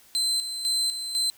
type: tone with tremolo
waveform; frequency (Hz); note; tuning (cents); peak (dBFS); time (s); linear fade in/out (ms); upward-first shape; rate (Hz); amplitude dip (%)
35% pulse; 4078; C8; -45; -21; 0.15-1.3; 0; square; 2; 60
effects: white hiss -55 dBFS RMS until 1.37 s